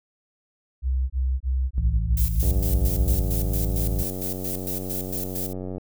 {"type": "tone bursts", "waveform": "sine", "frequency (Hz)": 64.7, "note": "C2", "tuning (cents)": -19, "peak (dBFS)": -20, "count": 8, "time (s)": [0.82, 3.228], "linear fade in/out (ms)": 50, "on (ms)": 280, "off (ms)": 24}
{"type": "harmonic tone", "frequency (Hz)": 54.5, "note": "A1", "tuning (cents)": -16, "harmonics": [1, 2, 3], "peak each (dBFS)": [-23, -29, -33], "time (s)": [1.78, 4.03], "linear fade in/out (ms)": 0}
{"type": "noise with tremolo", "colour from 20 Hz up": "violet", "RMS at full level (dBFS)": -30, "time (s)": [2.17, 5.53], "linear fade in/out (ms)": 2, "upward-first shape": "square", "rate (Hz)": 4.4, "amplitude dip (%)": 70}
{"type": "click train", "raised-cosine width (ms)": 2, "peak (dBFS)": -20, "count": 312, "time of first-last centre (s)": [2.43, 5.781], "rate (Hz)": 92.8}
{"effects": []}